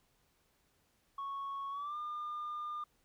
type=tone with pitch glide; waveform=sine; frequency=1106 to 1206.1 Hz; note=C#6 to D6; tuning=-4 to +46 cents; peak=-36 dBFS; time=1.18-2.84 s; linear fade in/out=5 ms; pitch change=+150 cents; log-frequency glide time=1.7-1.97 s; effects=tanh soft clip ceiling -36 dBFS + pink hiss -74 dBFS RMS until 3.04 s